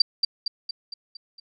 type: tone with echo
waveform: sine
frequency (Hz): 4699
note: D8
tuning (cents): 0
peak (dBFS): -12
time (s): 0-0.02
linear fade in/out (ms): 5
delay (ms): 230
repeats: 6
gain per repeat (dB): -5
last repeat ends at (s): 1.4
effects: none